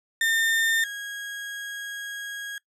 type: tone pair in turn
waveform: 35% pulse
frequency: 1810 / 1643 Hz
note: A6 / G#6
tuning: +48 / -19 cents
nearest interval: major second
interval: 167 cents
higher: first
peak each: -19 / -31 dBFS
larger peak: first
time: 0.21-0.84 / 0.84-2.58 s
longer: second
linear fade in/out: 2 ms
effects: noise-tail reverb RT60 0.1 s tail -21 dB re dry + low-pass 12000 Hz 12 dB/octave

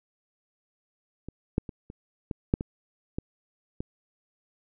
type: clicks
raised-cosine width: 3 ms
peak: -25 / -10 / -24 / -28 / -18 / -8 / -18 / -17 / -19 dBFS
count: 9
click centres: 1.286 / 1.581 / 1.692 / 1.901 / 2.312 / 2.539 / 2.609 / 3.185 / 3.805 s
effects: none

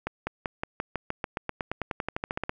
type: accelerating click train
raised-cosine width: 0.5 ms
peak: -14 dBFS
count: 22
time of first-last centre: 0.07-2.494 s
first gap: 200 ms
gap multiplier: 0.94
effects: none

